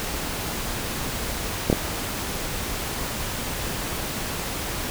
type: clicks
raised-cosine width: 2 ms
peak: -4 dBFS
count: 2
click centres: 1.7 / 1.728 s
effects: pink hiss -29 dBFS RMS until 4.9 s